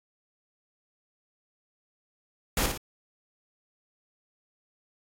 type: noise with echo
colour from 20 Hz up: pink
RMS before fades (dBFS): -26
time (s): 2.57-2.66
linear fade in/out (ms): 2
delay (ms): 58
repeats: 2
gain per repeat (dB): -6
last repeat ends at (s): 2.776
effects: AAC 48 kbps